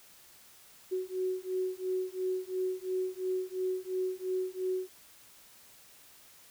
sine beating tone pair, 370 / 372.9 Hz, F#4 / F#4, 0 / +14 cents, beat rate 2.9 Hz, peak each -34 / -34 dBFS, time 0.91-4.89 s, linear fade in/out 20 ms, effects white hiss -57 dBFS RMS until 6.5 s

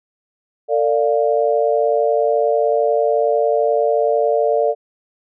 sine chord, D minor, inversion second, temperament equal with one note detuned, 451.1 / 587.3 / 698.5 Hz, A4 / D5 / F5, +43 / 0 / 0 cents, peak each -17 / -17 / -20 dBFS, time 0.68-4.75 s, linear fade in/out 50 ms, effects none

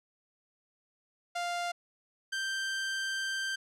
sawtooth tone pair in turn, 698.5 / 1568.1 Hz, F5 / G6, 0 / 0 cents, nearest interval octave + major second, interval 1400 cents, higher second, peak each -28 dBFS, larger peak neither, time 1.35-1.72 / 2.32-3.56 s, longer second, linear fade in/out 10 ms, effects low-pass 8000 Hz 12 dB/octave

